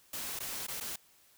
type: noise with dropouts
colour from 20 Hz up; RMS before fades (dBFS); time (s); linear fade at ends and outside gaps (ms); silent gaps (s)
white; -39; 0.13-0.96; 5; 0.391-0.402 / 0.668-0.682 / 0.802-0.808
effects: white hiss -64 dBFS RMS until 1.37 s